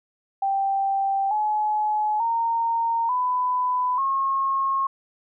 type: tone with pitch steps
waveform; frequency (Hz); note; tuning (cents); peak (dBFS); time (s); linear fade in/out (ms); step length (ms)
sine; 784 / 850 / 921.6 / 999.3 / 1083.4; G5 / G#5 / A#5 / B5 / C#6; 0 / +40 / -20 / +20 / -40; -20; 0.42-4.87; 5; 890
effects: none